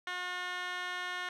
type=tone with band-pass filter; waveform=15% pulse; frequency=360 Hz; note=F#4; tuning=47 cents flat; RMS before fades=-38 dBFS; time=0.07-1.29 s; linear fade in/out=2 ms; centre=2200 Hz; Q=2.9; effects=none